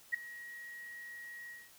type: tone with ADSR envelope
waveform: sine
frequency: 1900 Hz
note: A#6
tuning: 33 cents sharp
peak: -26 dBFS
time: 0.12-1.71 s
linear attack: 23 ms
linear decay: 4 ms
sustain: -19 dB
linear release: 210 ms
effects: white hiss -60 dBFS RMS until 1.78 s